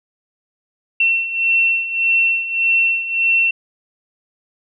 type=beating tone pair; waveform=sine; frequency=2705 / 2706.7 Hz; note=E7 / E7; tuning=+44 / +45 cents; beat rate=1.7 Hz; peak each=-20 / -15 dBFS; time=1-3.51 s; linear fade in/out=5 ms; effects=none

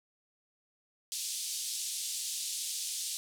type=band-pass noise; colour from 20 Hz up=white; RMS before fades=-37 dBFS; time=1.12-3.17 s; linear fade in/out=0 ms; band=3400 to 10000 Hz; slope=24 dB/octave; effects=none

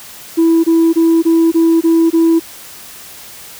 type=tone bursts; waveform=sine; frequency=329.6 Hz; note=E4; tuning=in tune; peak=-5 dBFS; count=7; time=0.37-2.398 s; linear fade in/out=20 ms; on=270 ms; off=23 ms; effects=tanh soft clip ceiling -5 dBFS + white hiss -34 dBFS RMS until 3.59 s

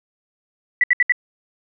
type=tone bursts; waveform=sine; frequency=1967 Hz; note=B6; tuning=7 cents flat; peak=-11 dBFS; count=4; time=0.81-1.122 s; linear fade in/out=2 ms; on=27 ms; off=68 ms; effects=none

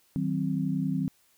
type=chord; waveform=sine; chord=C diminished; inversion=first; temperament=just; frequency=156.98 / 188.37 / 261.6 Hz; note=Eb3 / Gb3 / C4; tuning=+16 / +31 / 0 cents; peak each=-30 dBFS; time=0.16-1.08 s; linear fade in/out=0 ms; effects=white hiss -65 dBFS RMS until 1.37 s

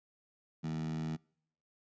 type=tone with high-pass filter; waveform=15% pulse; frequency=79.3 Hz; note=D#2; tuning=33 cents sharp; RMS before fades=-37 dBFS; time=0.63-1.17 s; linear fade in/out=20 ms; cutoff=180 Hz; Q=7.2; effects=noise-tail reverb RT60 0.7 s tail -26 dB re dry + resampled to 16000 Hz

